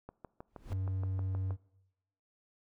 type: click train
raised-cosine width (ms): 1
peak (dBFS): -31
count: 10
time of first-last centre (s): 0.09-1.507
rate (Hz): 6.35
type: noise with exponential growth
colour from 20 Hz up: brown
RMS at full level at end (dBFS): -40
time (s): 0.48-0.73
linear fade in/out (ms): 0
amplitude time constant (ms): 54
type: tone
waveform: triangle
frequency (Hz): 94.8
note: F#2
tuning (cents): +43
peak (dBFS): -30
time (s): 0.68-1.57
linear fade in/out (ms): 50
effects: noise-tail reverb RT60 0.9 s tail -22 dB re dry